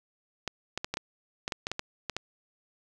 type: clicks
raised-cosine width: 0.2 ms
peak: -14 dBFS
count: 12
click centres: 0.477 / 0.776 / 0.845 / 0.94 / 0.971 / 1.479 / 1.522 / 1.669 / 1.716 / 1.794 / 2.097 / 2.166 s
effects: 9-bit